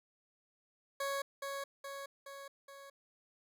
20% pulse tone with echo, 554.4 Hz, C#5, in tune, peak -30 dBFS, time 1-1.22 s, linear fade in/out 5 ms, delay 420 ms, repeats 4, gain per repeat -4 dB, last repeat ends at 2.9 s, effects none

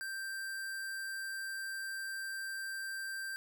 square tone, 1572 Hz, G6, 4 cents sharp, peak -39 dBFS, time 0.01-3.36 s, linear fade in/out 0 ms, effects none

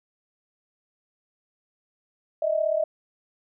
sine tone pair together, 612 / 648.4 Hz, D#5 / E5, -29 / -29 cents, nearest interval minor second, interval 100 cents, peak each -24 dBFS, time 2.42-2.84 s, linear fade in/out 5 ms, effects none

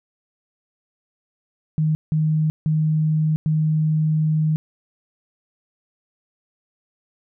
sine tone bursts at uneven times, 155.6 Hz, D#3, in tune, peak -16 dBFS, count 4, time 1.78-1.95 / 2.12-2.5 / 2.66-3.36 / 3.46-4.56 s, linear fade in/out 0 ms, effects none

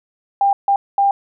sine tone bursts at uneven times, 797 Hz, G5, 28 cents sharp, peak -11 dBFS, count 3, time 0.41-0.53 / 0.68-0.76 / 0.98-1.11 s, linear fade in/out 2 ms, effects none

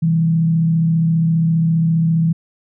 sine tone with frequency modulation, 163.5 Hz, E3, 14 cents flat, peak -12 dBFS, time 0.02-2.33 s, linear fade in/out 10 ms, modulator 34.9 Hz, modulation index 0.34, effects none

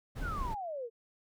brown noise, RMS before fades -37 dBFS, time 0.15-0.55 s, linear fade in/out 20 ms
sine exponential sweep, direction down, 1568 to 444.5 Hz, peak -36 dBFS, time 0.21-0.9 s, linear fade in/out 50 ms
effects none

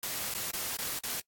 white noise with dropouts, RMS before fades -35 dBFS, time 0.03-1.2 s, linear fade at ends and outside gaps 2 ms, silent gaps 0.34-0.348 / 0.509-0.534 / 0.768-0.787 / 0.99-1.035 s, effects noise-tail reverb RT60 0.1 s tail -22 dB re dry + AAC 64 kbps

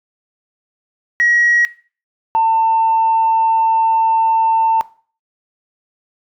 sine tone pair in turn, 1905 / 897.1 Hz, A#6 / A5, +37 / +33 cents, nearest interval octave + minor second, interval 1304 cents, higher first, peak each -9 dBFS, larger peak neither, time 1.2-1.65 / 2.35-4.81 s, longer second, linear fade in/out 0 ms, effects noise-tail reverb RT60 0.4 s tail -19 dB re dry + tanh soft clip ceiling -6 dBFS

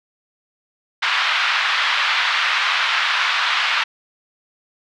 pink band-pass noise, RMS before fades -19 dBFS, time 1.02-3.84 s, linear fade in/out 10 ms, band 1100 to 3800 Hz, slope 24 dB/octave, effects none

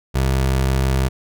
25% pulse tone, 66 Hz, C2, 16 cents sharp, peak -12 dBFS, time 0.14-1.09 s, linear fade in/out 20 ms, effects none

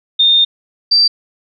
sine tone pair in turn, 3643 / 4676 Hz, A#7 / D8, -41 / -8 cents, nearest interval major third, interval 433 cents, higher second, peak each -7 dBFS, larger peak neither, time 0.19-0.45 / 0.91-1.08 s, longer first, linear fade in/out 10 ms, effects none

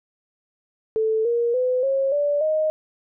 sine tone with pitch steps, 440 / 471.6 / 505.4 / 541.7 / 580.6 / 622.3 Hz, A4 / A#4 / B4 / C#5 / D5 / D#5, 0 / +20 / +40 / -40 / -20 / 0 cents, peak -18 dBFS, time 0.96-2.7 s, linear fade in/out 0 ms, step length 290 ms, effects none

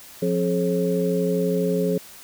sine tone cluster, 176.9 / 269.2 / 425.9 / 538 Hz, F3 / C4 / G#4 / C5, +23 / +49 / +44 / +48 cents, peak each -23 / -29 / -23 / -27 dBFS, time 0.22-1.98 s, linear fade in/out 5 ms, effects white hiss -44 dBFS RMS until 2.23 s

